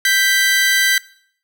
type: tone pair together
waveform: sawtooth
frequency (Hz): 1570 / 1978.1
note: G6 / B6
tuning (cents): +2 / +2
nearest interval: major third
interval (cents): 400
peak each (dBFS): -12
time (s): 0.05-0.98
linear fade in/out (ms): 2
effects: noise-tail reverb RT60 0.6 s tail -21 dB re dry